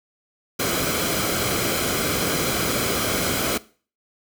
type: noise with comb filter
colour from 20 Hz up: pink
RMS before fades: -23 dBFS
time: 0.59-3.58 s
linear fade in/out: 10 ms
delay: 1.1 ms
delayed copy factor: -0.55
effects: noise-tail reverb RT60 0.4 s tail -19 dB re dry + high-pass 60 Hz 12 dB/octave